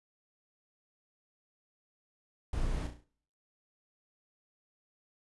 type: noise with echo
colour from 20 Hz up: brown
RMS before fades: -34 dBFS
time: 2.53-2.87 s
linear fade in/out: 2 ms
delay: 34 ms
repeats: 5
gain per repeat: -6 dB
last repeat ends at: 3.04 s
effects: noise-tail reverb RT60 0.6 s tail -23 dB re dry + resampled to 24000 Hz